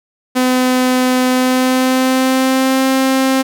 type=tone with pitch glide; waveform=sawtooth; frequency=254.1 to 264.7 Hz; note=B3 to C4; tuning=+49 to +20 cents; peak=-7 dBFS; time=0.35-3.43 s; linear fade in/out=20 ms; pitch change=+71 cents; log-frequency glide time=1.28-2.87 s; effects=none